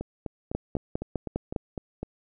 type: two click trains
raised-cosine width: 2 ms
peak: -19 / -14 dBFS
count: 9 / 6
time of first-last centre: 0.01-2.03 / 0.55-1.562 s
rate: 3.96 / 4.94 Hz
effects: none